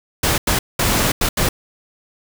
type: noise bursts at uneven times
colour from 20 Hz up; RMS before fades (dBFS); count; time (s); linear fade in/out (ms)
pink; -17; 5; 0.23-0.38 / 0.47-0.59 / 0.79-1.12 / 1.21-1.29 / 1.37-1.49; 5
effects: none